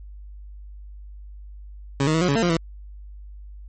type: tone with pitch steps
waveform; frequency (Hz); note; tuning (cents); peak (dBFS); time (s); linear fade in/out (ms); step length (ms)
20% pulse; 137.9 / 156.2 / 161.9 / 180 / 140.8 / 226.8 / 175.1 / 164.9; C#3 / D#3 / E3 / F#3 / C#3 / A#3 / F3 / E3; -9 / +7 / -31 / -47 / +27 / -47 / +5 / +1; -13; 2-2.568; 2; 71
effects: added 50 Hz sine -37 dBFS peak until 3.68 s + MP3 32 kbps